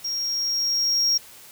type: tone with level ramp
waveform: triangle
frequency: 5588 Hz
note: F8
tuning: in tune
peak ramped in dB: -24 to -16 dBFS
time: 0.04-1.18 s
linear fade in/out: 10 ms
effects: white hiss -46 dBFS RMS until 1.51 s